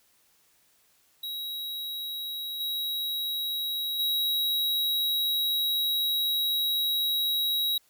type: tone with level steps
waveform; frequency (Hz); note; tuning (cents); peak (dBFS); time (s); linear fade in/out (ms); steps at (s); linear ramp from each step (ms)
square; 3848; B7; -46; -33 / -29 / -25; 1.23-7.78; 5; 2.6 / 3.99; 5
effects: white hiss -65 dBFS RMS until 7.89 s